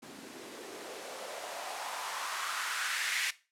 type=noise with band-pass filter sweep; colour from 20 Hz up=blue; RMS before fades=-38 dBFS; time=0.02-3.31 s; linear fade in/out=10 ms; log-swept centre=240 to 2100 Hz; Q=2.5; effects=noise-tail reverb RT60 0.3 s tail -17 dB re dry + low-pass 12000 Hz 12 dB/octave